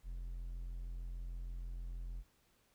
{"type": "tone", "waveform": "triangle", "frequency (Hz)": 43.21, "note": "F1", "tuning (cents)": -18, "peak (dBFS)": -39, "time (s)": [0.03, 2.24], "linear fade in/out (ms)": 50, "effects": ["pink hiss -73 dBFS RMS until 2.74 s"]}